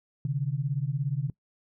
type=beating tone pair; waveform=sine; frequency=131.5 / 148.5 Hz; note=C3 / D3; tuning=+9 / +20 cents; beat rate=17 Hz; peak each=-29 dBFS; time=0.25-1.3 s; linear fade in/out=2 ms; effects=noise-tail reverb RT60 0.1 s tail -22 dB re dry